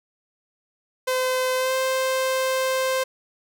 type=tone with pitch glide; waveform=sawtooth; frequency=513 to 522.6 Hz; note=C5 to C5; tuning=-34 to -2 cents; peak=-17 dBFS; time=1.07-3.04 s; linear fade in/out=10 ms; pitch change=+32 cents; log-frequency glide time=1.57-1.74 s; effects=none